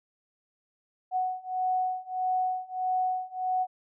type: beating tone pair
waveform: sine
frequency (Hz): 740 / 741.6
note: F#5 / F#5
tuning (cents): 0 / +4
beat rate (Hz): 1.6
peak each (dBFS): -30 / -29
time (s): 1.11-3.67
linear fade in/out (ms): 50
effects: none